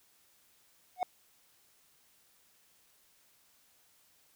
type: tone with exponential growth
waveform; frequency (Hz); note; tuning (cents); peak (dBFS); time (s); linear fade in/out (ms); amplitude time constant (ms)
triangle; 730; F#5; -24; -22; 0.96-1.03; 1; 15
effects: white hiss -67 dBFS RMS until 4.35 s